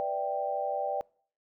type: chord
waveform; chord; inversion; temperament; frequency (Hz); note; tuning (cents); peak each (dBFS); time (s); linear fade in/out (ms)
sine; E minor seventh; second; equal; 493.9 / 587.3 / 659.3 / 784; B4 / D5 / E5 / G5; 0 / 0 / 0 / 0; -38 / -32 / -38 / -32; 0-1.01; 0
effects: noise-tail reverb RT60 0.5 s tail -25 dB re dry